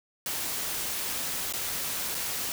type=noise with dropouts; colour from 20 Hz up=white; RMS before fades=-32 dBFS; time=0.26-2.52 s; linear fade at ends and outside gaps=1 ms; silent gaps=1.525-1.536 / 2.146-2.15 s; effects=none